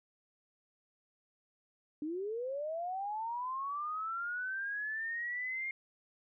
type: linear sweep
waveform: sine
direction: up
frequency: 290 to 2138 Hz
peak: -35 dBFS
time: 2.02-5.71 s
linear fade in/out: 2 ms
effects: none